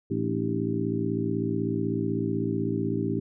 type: harmonic tone with a mistuned harmonic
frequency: 56 Hz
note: A1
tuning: 31 cents sharp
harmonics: 2 / 3 / 4 / 5 / 6 / 7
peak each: -32 / -32 / -32 / -32 / -32 / -32 dBFS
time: 0.1-3.2 s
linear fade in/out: 10 ms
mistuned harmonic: 6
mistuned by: -83 cents
effects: none